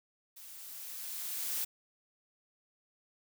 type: noise with level ramp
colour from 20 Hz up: blue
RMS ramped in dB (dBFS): -51 to -34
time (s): 0.36-1.65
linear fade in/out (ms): 10
effects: none